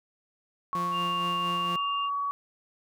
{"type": "tone with pitch glide", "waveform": "sine", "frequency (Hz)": [1108.7, 1130], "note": ["C#6", "C#6"], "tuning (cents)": [0, 33], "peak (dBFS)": -27, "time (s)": [0.73, 2.31], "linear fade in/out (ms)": 0, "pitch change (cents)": 33, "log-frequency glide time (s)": [1.45, 1.8]}
{"type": "tone with tremolo", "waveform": "sawtooth", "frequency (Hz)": 174.61, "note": "F3", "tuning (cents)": 0, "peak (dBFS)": -29, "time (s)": [0.75, 1.76], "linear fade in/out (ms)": 0, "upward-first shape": "sine", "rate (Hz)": 4.3, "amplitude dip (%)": 35}
{"type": "tone", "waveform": "sine", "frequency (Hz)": 2800, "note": "F7", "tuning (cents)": 4, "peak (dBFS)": -33, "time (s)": [0.91, 2.1], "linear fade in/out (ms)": 50}
{"effects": []}